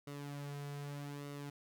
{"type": "tone with flanger", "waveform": "sawtooth", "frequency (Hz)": 143.3, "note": "D3", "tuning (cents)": -42, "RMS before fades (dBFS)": -45, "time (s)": [0.07, 1.5], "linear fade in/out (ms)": 5, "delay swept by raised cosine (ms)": [1.2, 3.7], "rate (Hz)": 0.82, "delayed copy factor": -0.55, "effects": []}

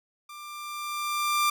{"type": "tone with level ramp", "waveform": "sawtooth", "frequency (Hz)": 1187, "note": "D6", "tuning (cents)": 18, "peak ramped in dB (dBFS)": [-38, -17], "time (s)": [0.29, 1.5], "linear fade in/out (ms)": 5, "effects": []}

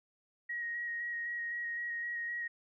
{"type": "tone with vibrato", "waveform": "sine", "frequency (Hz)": 1889, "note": "A#6", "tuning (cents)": 22, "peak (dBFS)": -35, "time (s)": [0.49, 2.48], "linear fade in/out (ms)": 10, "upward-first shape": "square", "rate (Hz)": 3.9, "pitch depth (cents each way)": 13, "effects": []}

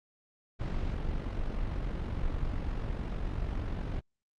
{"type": "noise with amplitude modulation", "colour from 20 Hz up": "brown", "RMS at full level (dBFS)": -31, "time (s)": [0.59, 4.01], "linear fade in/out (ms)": 20, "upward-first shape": "sine", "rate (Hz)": 46.3, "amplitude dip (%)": 45, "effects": ["low-pass 4000 Hz 12 dB/octave", "Opus 48 kbps"]}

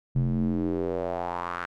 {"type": "tone with band-pass filter sweep", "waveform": "square", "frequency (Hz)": 43.65, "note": "F1", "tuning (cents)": 0, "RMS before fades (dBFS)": -28, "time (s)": [0.15, 1.66], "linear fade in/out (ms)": 10, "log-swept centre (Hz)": [140, 1500], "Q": 3.4, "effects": []}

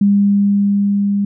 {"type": "tone with level ramp", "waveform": "sine", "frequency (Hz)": 201.4, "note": "G3", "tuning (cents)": 47, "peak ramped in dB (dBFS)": [-8, -13], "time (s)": [0.01, 1.25], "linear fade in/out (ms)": 5, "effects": []}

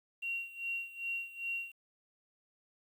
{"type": "tone with tremolo", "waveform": "sine", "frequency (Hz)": 2750, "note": "F7", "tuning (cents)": -27, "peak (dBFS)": -33, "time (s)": [0.22, 1.72], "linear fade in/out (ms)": 10, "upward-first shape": "sine", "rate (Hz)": 2.5, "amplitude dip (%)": 85, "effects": ["10-bit"]}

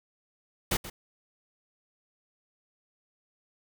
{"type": "noise with echo", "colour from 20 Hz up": "pink", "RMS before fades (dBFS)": -27, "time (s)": [0.71, 0.77], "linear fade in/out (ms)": 5, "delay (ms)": 130, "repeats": 1, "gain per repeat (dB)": -14, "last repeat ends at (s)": 0.9, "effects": []}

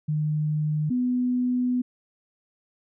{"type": "tone pair in turn", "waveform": "sine", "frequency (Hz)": [152.1, 248.9], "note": ["D#3", "B3"], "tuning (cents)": [-39, 14], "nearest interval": "major sixth", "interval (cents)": 853, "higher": "second", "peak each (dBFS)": [-22, -21], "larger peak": "second", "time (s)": [[0.08, 0.9], [0.9, 1.82]], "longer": "second", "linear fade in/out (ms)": 10, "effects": []}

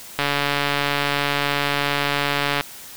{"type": "click train", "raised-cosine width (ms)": 0.3, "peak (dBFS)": -4, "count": 347, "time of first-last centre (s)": [0.19, 2.61], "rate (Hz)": 143, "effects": ["white hiss -39 dBFS RMS until 2.96 s"]}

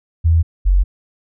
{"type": "tone pair in turn", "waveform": "sine", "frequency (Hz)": [82.2, 46.05], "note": ["E2", "F#1"], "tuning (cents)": [-4, -7], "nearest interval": "minor seventh", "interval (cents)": 1003, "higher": "first", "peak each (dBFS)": -9, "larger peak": "neither", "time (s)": [[0.24, 0.43], [0.65, 0.84]], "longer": "neither", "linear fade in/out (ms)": 20, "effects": []}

